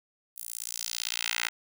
10% pulse tone with high-pass filter sweep, 57.8 Hz, A#1, 14 cents flat, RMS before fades -34 dBFS, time 0.36-1.49 s, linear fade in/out 10 ms, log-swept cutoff 12000 to 1800 Hz, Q 1.3, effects none

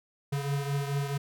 square beating tone pair, 140 / 144.6 Hz, C#3 / D3, +18 / -27 cents, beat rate 4.6 Hz, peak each -30 / -36 dBFS, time 0.32-1.18 s, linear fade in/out 10 ms, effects none

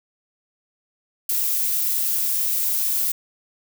violet noise, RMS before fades -22 dBFS, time 1.29-3.12 s, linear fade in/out 5 ms, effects none

